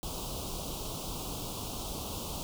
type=band-stop noise; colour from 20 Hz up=pink; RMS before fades=-38 dBFS; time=0.03-2.43 s; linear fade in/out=0 ms; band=1200 to 2800 Hz; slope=48 dB/octave; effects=none